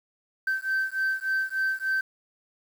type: beating tone pair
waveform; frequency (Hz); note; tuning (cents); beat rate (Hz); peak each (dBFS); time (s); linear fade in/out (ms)
sine; 1549 / 1552.4; G6 / G6; -21 / -17; 3.4; -26; 0.47-2.01; 5
effects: tanh soft clip ceiling -21 dBFS + 8-bit